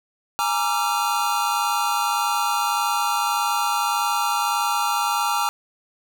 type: chord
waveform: square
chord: Bb dominant seventh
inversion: third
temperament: equal with one note detuned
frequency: 830.6 / 932.3 / 1174.7 / 1361.1 Hz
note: Ab5 / Bb5 / D6 / F6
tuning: 0 / 0 / 0 / -45 cents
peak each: -26 / -26 / -28 / -26 dBFS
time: 0.39-5.49 s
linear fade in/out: 0 ms
effects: none